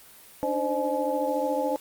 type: tone cluster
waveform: sine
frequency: 289.6 / 303.4 / 523 / 606 / 851 Hz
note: D4 / D#4 / C5 / D#5 / G#5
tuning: -24 / -44 / -1 / -46 / +42 cents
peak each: -32 / -35 / -27 / -32 / -30 dBFS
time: 0.43-1.76 s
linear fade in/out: 0 ms
effects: white hiss -50 dBFS RMS until 1.8 s + Opus 32 kbps